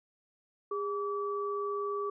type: tone pair together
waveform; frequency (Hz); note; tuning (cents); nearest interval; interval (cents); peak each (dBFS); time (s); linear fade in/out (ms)
sine; 407.2 / 1151; G#4 / D6; -34 / -35; octave + tritone; 1799; -33 / -35; 0.71-2.1; 5
effects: none